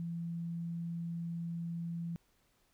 sine tone, 168.8 Hz, E3, 41 cents sharp, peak -36 dBFS, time 0-2.16 s, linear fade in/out 0 ms, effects pink hiss -73 dBFS RMS until 2.73 s

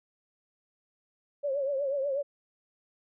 sine tone with vibrato, 554.4 Hz, C#5, in tune, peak -27 dBFS, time 1.43-2.23 s, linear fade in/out 20 ms, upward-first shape triangle, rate 8.2 Hz, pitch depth 100 cents each way, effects none

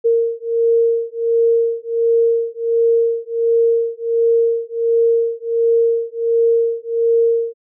sine beating tone pair, 461.3 / 462.7 Hz, A#4 / A#4, -18 / -13 cents, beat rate 1.4 Hz, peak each -16 dBFS, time 0.04-7.54 s, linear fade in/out 20 ms, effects none

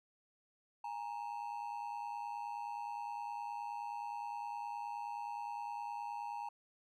triangle ring-modulated tone, 880 Hz, A5, in tune, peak -35 dBFS, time 0.84-6.49 s, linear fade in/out 5 ms, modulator 54.8 Hz, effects none

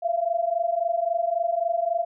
sine tone pair together, 666.3 / 690 Hz, E5 / F5, +18 / -21 cents, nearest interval minor second, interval 61 cents, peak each -25 / -24 dBFS, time 0.02-2.05 s, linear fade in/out 20 ms, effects none

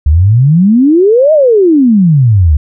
sine exponential two-way sweep, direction up then down, 69.4 to 642 to 69.7 Hz, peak -3 dBFS, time 0.06-2.57 s, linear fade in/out 5 ms, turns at 1.33 s, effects none

